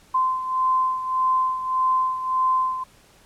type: beating tone pair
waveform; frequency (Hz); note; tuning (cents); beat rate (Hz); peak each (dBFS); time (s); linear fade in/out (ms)
sine; 1034 / 1035.7; C6 / C6; -21 / -18; 1.7; -20 / -26; 0.14-2.84; 10
effects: pink hiss -54 dBFS RMS until 3.25 s + low-pass 12000 Hz 12 dB/octave